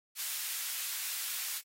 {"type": "high-pass noise", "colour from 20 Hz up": "white", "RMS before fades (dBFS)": -37, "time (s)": [0.15, 1.62], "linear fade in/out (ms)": 50, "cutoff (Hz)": 1600, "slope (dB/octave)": 12, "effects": ["AAC 48 kbps"]}